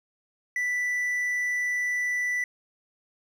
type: tone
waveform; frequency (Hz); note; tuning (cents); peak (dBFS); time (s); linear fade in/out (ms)
triangle; 1975.5; B6; 0; -23; 0.56-2.44; 2
effects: none